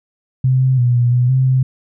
sine tone with pitch steps, 129.6 / 130.5 / 122.3 / 121.1 / 123.7 / 130.8 / 130 Hz, C3 / C3 / B2 / B2 / B2 / C3 / C3, -16 / -4 / -16 / -34 / +3 / 0 / -11 cents, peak -10 dBFS, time 0.44-1.63 s, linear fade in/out 5 ms, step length 170 ms, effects none

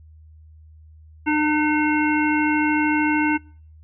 harmonic tone with a mistuned harmonic, 302.2 Hz, D4, 50 cents sharp, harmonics 1 / 3 / 5 / 7 / 9, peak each -19 / -24 / -26 / -27 / -29 dBFS, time 1.26-3.38 s, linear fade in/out 20 ms, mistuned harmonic 7, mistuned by +30 cents, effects noise-tail reverb RT60 0.5 s tail -26 dB re dry + added 78 Hz sine -44 dBFS peak until 3.83 s

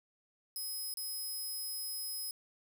10% pulse tone with dropouts, 5100 Hz, D#8, 42 cents sharp, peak -32 dBFS, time 0.56-2.31 s, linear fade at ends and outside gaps 1 ms, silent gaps 0.94-0.971 s, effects 10-bit

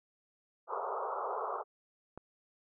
white band-pass noise, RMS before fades -37 dBFS, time 0.67-1.64 s, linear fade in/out 50 ms, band 390 to 1300 Hz, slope 96 dB/octave
click, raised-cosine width 1 ms, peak -31 dBFS, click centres 2.176 s
effects none

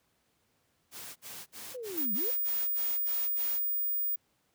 white noise bursts, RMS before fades -44 dBFS, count 9, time 0.91-3.6 s, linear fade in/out 50 ms, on 250 ms, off 55 ms
sine linear two-way sweep, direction down then up, 528 to 184.5 to 528 Hz, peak -37 dBFS, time 1.74-2.31 s, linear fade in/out 10 ms, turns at 2.14 s
sine tone, 15000 Hz, A#9, 10 cents sharp, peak -28 dBFS, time 1.97-4.16 s, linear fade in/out 10 ms
effects pink hiss -73 dBFS RMS until 4.54 s + high-pass 80 Hz 12 dB/octave

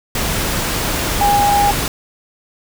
sine tone in noise, 815 Hz, G#5, 33 cents flat, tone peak -11 dBFS, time 1.21-1.71 s, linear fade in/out 2 ms, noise pink, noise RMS -19 dBFS, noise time 0.15-1.88 s, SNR +5 dB, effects none

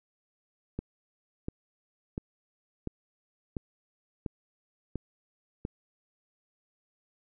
click train, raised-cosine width 3 ms, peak -20 dBFS, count 8, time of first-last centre 0.79-5.651 s, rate 1.44 Hz, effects none

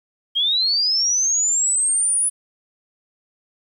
sine linear sweep, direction up, 3169 to 9956 Hz, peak -16 dBFS, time 0.35-2.3 s, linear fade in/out 20 ms, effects 9-bit

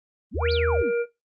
sine exponential two-way sweep, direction up then down, 164.1 to 4912 to 164.1 Hz, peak -28 dBFS, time 0.31-0.92 s, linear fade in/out 50 ms, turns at 0.52 s
sine tone, 79 Hz, D#2, 27 cents sharp, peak -25 dBFS, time 0.34-0.83 s, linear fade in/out 20 ms
harmonic tone, 472.2 Hz, A#4, 22 cents sharp, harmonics 1 / 3 / 5, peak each -21 / -34 / -37 dBFS, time 0.4-1.06 s, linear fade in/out 50 ms
effects noise-tail reverb RT60 0.2 s tail -18 dB re dry + Opus 32 kbps

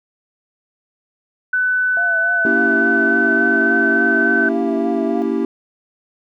sine tone with pitch glide, 1500 to 1526.2 Hz, F#6 to G6, +23 to -47 cents, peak -14 dBFS, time 1.53-4.49 s, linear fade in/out 5 ms, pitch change +30 cents, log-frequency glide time 2.29-3.8 s
sine tone with vibrato, 679 Hz, F5, 49 cents flat, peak -24 dBFS, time 1.97-5.22 s, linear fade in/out 0 ms, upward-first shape triangle, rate 3.5 Hz, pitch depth 60 cents each way
triangle chord, A# diminished seventh, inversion none, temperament equal with one note detuned, 233.1 / 281.9 / 329.6 / 392 Hz, A#3 / C#4 / E4 / G4, 0 / +29 / 0 / 0 cents, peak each -20 dBFS, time 2.45-5.45 s, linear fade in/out 2 ms
effects none

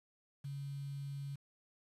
sine tone with quantisation, 140 Hz, C#3, 18 cents sharp, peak -40 dBFS, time 0.44-1.36 s, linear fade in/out 10 ms, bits 10, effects resampled to 32000 Hz

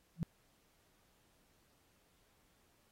sine tone with exponential growth, 165.1 Hz, E3, 3 cents sharp, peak -28 dBFS, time 0.16-0.23 s, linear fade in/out 0 ms, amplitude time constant 15 ms, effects pink hiss -73 dBFS RMS until 2.91 s + AAC 48 kbps

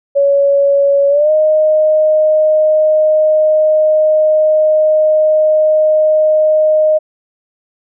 sine tone with pitch glide, 561 to 618.9 Hz, C#5 to D#5, +21 to -9 cents, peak -7 dBFS, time 0.15-6.99 s, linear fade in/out 20 ms, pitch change +170 cents, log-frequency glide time 1.09-1.31 s, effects none

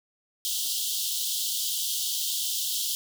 pink high-pass noise, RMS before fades -29 dBFS, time 0.45-2.95 s, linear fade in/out 0 ms, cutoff 3000 Hz, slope 96 dB/octave, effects none

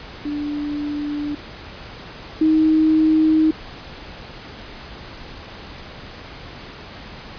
sine tone pair in turn, 293.7 / 314.1 Hz, D4 / D#4, 0 / +16 cents, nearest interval minor second, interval 116 cents, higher second, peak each -22 / -12 dBFS, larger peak second, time 0.25-1.35 / 2.41-3.51 s, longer neither, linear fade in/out 5 ms, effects pink hiss -37 dBFS RMS until 7.38 s + resampled to 11025 Hz

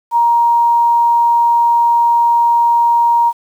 sine tone, 940 Hz, A#5, 14 cents sharp, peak -8 dBFS, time 0.11-3.33 s, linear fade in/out 50 ms, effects 7-bit

